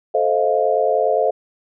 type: chord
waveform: sine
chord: F dominant seventh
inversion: first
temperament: just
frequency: 436.5 / 523.8 / 628.6 / 698.5 Hz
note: A4 / C5 / Eb5 / F5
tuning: -14 / +2 / +18 / 0 cents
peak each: -20 dBFS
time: 0.14-1.31 s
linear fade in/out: 10 ms
effects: none